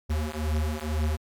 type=beating tone pair; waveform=square; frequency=75.7 / 77.8 Hz; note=D#2 / D#2; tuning=-47 / 0 cents; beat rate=2.1 Hz; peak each=-29 dBFS; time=0.09-1.17 s; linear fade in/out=20 ms; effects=MP3 96 kbps